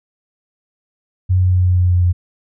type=tone with pitch steps; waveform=sine; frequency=92.1 / 91.52 / 90.94 / 90.36 / 89.79 / 89.22 / 88.65 Hz; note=F#2 / F#2 / F#2 / F#2 / F2 / F2 / F2; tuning=-7 / -18 / -29 / -40 / +49 / +38 / +26 cents; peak=-10 dBFS; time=1.29-2.13 s; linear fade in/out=20 ms; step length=120 ms; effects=none